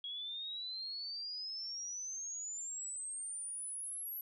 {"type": "exponential sweep", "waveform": "sine", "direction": "up", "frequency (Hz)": [3300, 11810], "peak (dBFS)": -40, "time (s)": [0.04, 4.21], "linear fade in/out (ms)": 2, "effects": []}